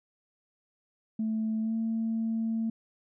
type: tone with pitch glide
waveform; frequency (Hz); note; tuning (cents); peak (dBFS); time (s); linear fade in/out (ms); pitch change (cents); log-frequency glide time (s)
sine; 220 to 225; A3 to A3; 0 to +39; -26; 1.19-2.7; 5; +39; 1.61-1.74
effects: tanh soft clip ceiling -23 dBFS